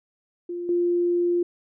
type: tone with level steps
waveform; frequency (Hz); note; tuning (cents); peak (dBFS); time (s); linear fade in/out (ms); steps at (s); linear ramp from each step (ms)
sine; 349.2; F4; 0; -28 / -19; 0.49-1.43; 5; 0.69; 2
effects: none